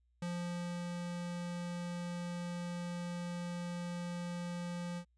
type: tone with ADSR envelope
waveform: square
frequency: 174.61 Hz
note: F3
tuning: in tune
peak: -37 dBFS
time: 0.22-5.05 s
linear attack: 4 ms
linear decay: 620 ms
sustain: -2 dB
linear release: 76 ms
effects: added 60 Hz sine -70 dBFS peak until 5.17 s + resampled to 22050 Hz